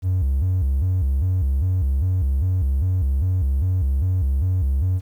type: tone with vibrato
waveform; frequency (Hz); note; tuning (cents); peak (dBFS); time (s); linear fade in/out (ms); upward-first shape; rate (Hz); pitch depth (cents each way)
triangle; 79.2; D#2; +31; -14; 0.02-5.01; 50; square; 2.5; 270
effects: tanh soft clip ceiling -12 dBFS + 9-bit